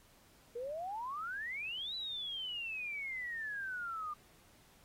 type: exponential two-way sweep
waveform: sine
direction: up then down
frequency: 460.1 to 4000 to 1194 Hz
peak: -38 dBFS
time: 0.55-4.14 s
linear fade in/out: 10 ms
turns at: 1.95 s
effects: pink hiss -65 dBFS RMS until 4.84 s + AAC 48 kbps